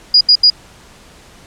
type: tone bursts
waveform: sine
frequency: 4887 Hz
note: D#8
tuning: 32 cents flat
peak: -4 dBFS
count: 3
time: 0.14-0.501 s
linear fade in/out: 5 ms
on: 69 ms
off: 77 ms
effects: pink hiss -42 dBFS RMS until 1.46 s + low-pass 9000 Hz 12 dB/octave